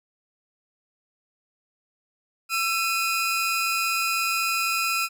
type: tone pair together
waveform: sawtooth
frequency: 1341.5 / 2489 Hz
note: E6 / D#7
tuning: +30 / 0 cents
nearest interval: major seventh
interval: 1070 cents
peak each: -22 dBFS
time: 2.49-5.09 s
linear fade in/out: 50 ms
effects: none